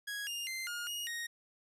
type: tone with pitch steps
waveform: sawtooth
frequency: 1658 / 2820 / 2081 / 1424 / 2873 / 1870 Hz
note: G#6 / F7 / C7 / F6 / F7 / A#6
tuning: -3 / +16 / -10 / +33 / +48 / +5 cents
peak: -34 dBFS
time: 0.07-1.27 s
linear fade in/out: 10 ms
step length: 200 ms
effects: resampled to 32000 Hz

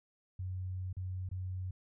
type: tone with dropouts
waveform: sine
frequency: 92.5 Hz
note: F#2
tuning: in tune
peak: -36 dBFS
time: 0.39-1.71 s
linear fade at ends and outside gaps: 5 ms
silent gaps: 0.929-0.967 / 1.29-1.313 s
effects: none

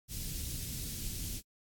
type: band-stop noise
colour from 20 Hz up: pink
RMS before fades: -39 dBFS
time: 0.08-1.42 s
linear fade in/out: 50 ms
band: 180 to 4700 Hz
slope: 12 dB/octave
effects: AAC 64 kbps

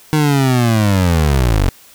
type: linear sweep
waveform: 25% pulse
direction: down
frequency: 155.56 to 43.65 Hz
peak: -7 dBFS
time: 0.13-1.69 s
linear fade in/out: 0 ms
effects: white hiss -44 dBFS RMS until 1.94 s

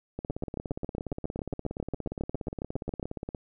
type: two click trains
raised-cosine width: 2 ms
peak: -18 / -21 dBFS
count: 21 / 55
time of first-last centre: 0.3-3.029 / 0.19-3.348 s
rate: 7.33 / 17.1 Hz
effects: none

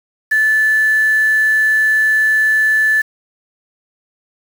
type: tone with quantisation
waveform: sine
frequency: 1744 Hz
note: A6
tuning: 16 cents flat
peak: -10 dBFS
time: 0.31-3.02 s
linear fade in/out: 10 ms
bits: 5
effects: none

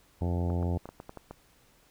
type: harmonic tone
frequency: 87.31 Hz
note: F2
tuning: in tune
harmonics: 1 / 2 / 3 / 4 / 5 / 6 / 7 / 8 / 9 / 10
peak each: -28 / -34 / -38 / -40 / -42 / -44 / -45 / -46 / -47 / -48 dBFS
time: 0.21-0.78 s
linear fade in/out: 5 ms
type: clicks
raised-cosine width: 1 ms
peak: -27 dBFS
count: 8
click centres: 0.502 / 0.628 / 0.856 / 0.89 / 1.001 / 1.094 / 1.173 / 1.31 s
effects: pink hiss -63 dBFS RMS until 1.9 s

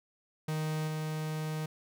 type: tone with level steps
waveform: 45% pulse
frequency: 155.56 Hz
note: D#3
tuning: in tune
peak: -31 / -33 dBFS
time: 0.48-1.66 s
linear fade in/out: 5 ms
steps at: 0.87 s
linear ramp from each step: 10 ms
effects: none

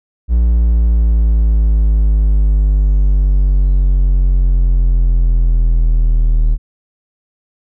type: exponential sweep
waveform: triangle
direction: down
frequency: 58.6 to 38.89 Hz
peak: -6 dBFS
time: 0.28-6.58 s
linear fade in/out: 50 ms
effects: none

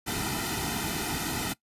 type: noise with comb filter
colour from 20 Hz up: pink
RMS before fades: -31 dBFS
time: 0.06-1.54 s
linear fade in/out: 20 ms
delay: 1.8 ms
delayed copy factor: -0.95
effects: noise-tail reverb RT60 0.1 s tail -20 dB re dry + resampled to 32000 Hz

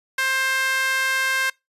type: tone with high-pass filter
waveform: sawtooth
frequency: 528 Hz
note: C5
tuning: 16 cents sharp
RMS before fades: -22 dBFS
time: 0.18-1.5 s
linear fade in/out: 5 ms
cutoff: 1600 Hz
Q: 2.6
effects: noise-tail reverb RT60 0.2 s tail -24 dB re dry + resampled to 32000 Hz

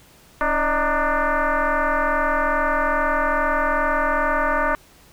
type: tone with frequency modulation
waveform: sine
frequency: 278.8 Hz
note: C#4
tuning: 10 cents sharp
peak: -17 dBFS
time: 0.41-4.75 s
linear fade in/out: 0 ms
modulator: 300 Hz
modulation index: 4.9
effects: pink hiss -51 dBFS RMS until 5.12 s

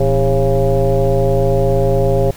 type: tone with frequency modulation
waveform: sine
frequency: 259.2 Hz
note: C4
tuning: 16 cents flat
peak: -10 dBFS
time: 0-2.31 s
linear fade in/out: 5 ms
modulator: 143 Hz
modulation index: 2.6
effects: pink hiss -39 dBFS RMS until 2.36 s

